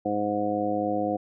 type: harmonic tone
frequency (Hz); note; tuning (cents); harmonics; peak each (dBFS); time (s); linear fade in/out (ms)
103.83; G#2; 0; 1 / 2 / 3 / 4 / 5 / 6 / 7; -41 / -33 / -29 / -38 / -29 / -38 / -29; 0.05-1.17; 10
effects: none